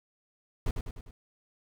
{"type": "noise with echo", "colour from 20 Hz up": "brown", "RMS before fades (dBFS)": -28, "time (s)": [0.66, 0.71], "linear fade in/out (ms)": 2, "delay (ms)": 100, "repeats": 4, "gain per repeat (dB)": -5, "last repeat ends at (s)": 1.11, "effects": []}